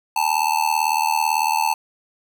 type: tone with amplitude modulation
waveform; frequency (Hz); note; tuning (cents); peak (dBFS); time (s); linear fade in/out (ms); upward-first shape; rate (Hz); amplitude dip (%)
square; 880; A5; 0; -14; 0.16-1.74; 5; sine; 78; 95
effects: none